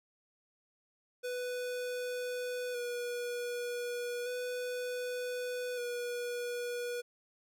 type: tone with vibrato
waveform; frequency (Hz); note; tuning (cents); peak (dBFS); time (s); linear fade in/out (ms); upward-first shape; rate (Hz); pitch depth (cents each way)
square; 490; B4; -14; -36; 1.23-7.02; 20; square; 0.33; 20
effects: none